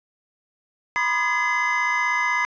triangle tone cluster, 977 / 1033 / 1221 / 1690 / 2049 Hz, B5 / C6 / D#6 / G#6 / C7, -19 / -22 / -33 / +30 / -37 cents, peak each -24 / -29 / -27 / -26 / -21 dBFS, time 0.96-2.45 s, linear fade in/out 0 ms, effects resampled to 16000 Hz + 9-bit

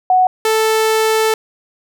sine / sawtooth tone pair in turn, 740 / 440 Hz, F#5 / A4, 0 / 0 cents, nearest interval major sixth, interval 900 cents, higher first, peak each -8 dBFS, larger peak neither, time 0.1-0.27 / 0.45-1.34 s, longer second, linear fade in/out 2 ms, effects none

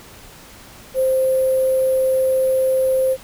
sine tone with sample-and-hold, 523.3 Hz, C5, in tune, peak -14 dBFS, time 0.94-3.17 s, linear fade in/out 50 ms, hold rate 11025 Hz, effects pink hiss -42 dBFS RMS until 3.23 s

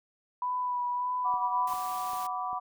sine tone with vibrato, 987.8 Hz, B5, in tune, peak -28 dBFS, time 0.42-1.73 s, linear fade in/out 2 ms, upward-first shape sine, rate 1.7 Hz, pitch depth 18 cents each way
sine chord, B minor, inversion second, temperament equal with one note detuned, 740 / 987.8 / 1163.9 Hz, F#5 / B5 / D6, 0 / 0 / -16 cents, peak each -35 dBFS, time 1.24-2.6 s, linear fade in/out 20 ms
click train, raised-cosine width 2 ms, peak -38 dBFS, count 4, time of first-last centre 1.34-2.53 s, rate 2.52 Hz
white noise, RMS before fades -45 dBFS, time 1.67-2.27 s, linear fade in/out 5 ms
effects none

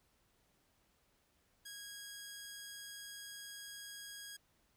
10% pulse tone, 1645 Hz, G#6, 17 cents flat, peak -39 dBFS, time 1.65-4.37 s, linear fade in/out 10 ms, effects pink hiss -75 dBFS RMS until 4.76 s

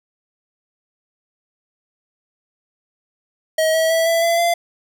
square tone with pitch steps, 635 / 645 / 655.1 / 665.4 / 675.9 / 686.5 Hz, D#5 / E5 / E5 / E5 / E5 / F5, +35 / -38 / -11 / +16 / +43 / -30 cents, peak -15 dBFS, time 3.58-4.54 s, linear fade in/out 5 ms, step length 160 ms, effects none

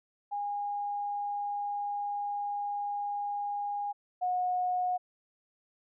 sine tone pair in turn, 817 / 726.7 Hz, G#5 / F#5, -29 / -31 cents, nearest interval major second, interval 202 cents, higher first, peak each -31 / -27 dBFS, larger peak second, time 0.31-3.93 / 4.21-4.98 s, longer first, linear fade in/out 20 ms, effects none

